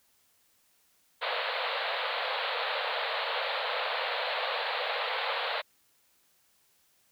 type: band-pass noise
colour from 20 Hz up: pink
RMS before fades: -32 dBFS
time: 1.21-5.62 s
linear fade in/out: 20 ms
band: 470 to 4300 Hz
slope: 96 dB/octave
effects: white hiss -68 dBFS RMS until 7.11 s